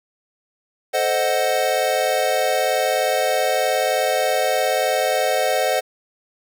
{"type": "chord", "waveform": "square", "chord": "A diminished seventh", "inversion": "none", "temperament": "equal", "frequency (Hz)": [440, 523.3, 622.3, 740], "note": ["A4", "C5", "Eb5", "Gb5"], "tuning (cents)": [0, 0, 0, 0], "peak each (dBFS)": [-28, -23, -23, -23], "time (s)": [0.93, 5.81], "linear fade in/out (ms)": 20, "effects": ["9-bit"]}